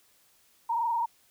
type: tone with frequency modulation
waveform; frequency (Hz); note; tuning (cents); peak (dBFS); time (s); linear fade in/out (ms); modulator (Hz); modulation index
sine; 932.3; A#5; 0; -25; 0.69-1.06; 10; 23.2; 1.3
effects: white hiss -64 dBFS RMS until 1.3 s